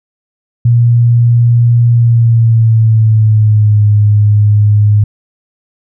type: tone with pitch glide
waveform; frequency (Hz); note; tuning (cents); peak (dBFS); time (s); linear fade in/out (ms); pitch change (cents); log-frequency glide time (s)
sine; 118.7 to 104.54; A#2 to G#2; +32 to +12; -4; 0.65-5.04; 5; -220; 1.9-3.85
effects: none